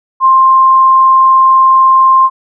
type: tone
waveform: sine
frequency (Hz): 1054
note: C6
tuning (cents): +12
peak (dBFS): -3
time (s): 0.2-2.3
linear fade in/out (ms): 50
effects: none